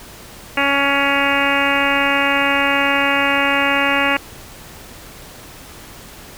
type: harmonic tone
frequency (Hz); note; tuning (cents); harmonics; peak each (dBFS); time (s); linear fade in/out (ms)
279.6; C#4; +15; 1 / 2 / 3 / 4 / 5 / 6 / 7 / 8 / 9 / 10; -23 / -23 / -23 / -23 / -23 / -23 / -23 / -23 / -23 / -23; 0.57-4.17; 5
effects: pink hiss -38 dBFS RMS until 6.37 s